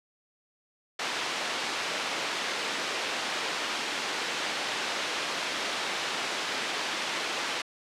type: band-pass noise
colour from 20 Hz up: white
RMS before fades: -32 dBFS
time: 0.99-7.62 s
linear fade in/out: 5 ms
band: 280 to 3600 Hz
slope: 12 dB/octave
effects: low-pass 9000 Hz 12 dB/octave